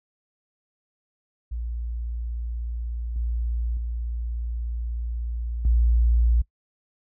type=tone with level steps; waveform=sine; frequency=58.27 Hz; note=A#1; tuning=in tune; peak=-27 / -23 / -26 / -16 dBFS; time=1.51-6.42 s; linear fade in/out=10 ms; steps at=3.16 / 3.77 / 5.65 s; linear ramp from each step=2 ms; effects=noise-tail reverb RT60 0.1 s tail -21 dB re dry